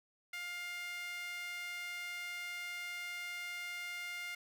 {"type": "tone with high-pass filter", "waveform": "sawtooth", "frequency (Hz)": 705, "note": "F5", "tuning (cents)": 16, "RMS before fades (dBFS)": -43, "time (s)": [0.33, 4.35], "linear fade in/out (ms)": 5, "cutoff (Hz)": 1900, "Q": 4.7, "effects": []}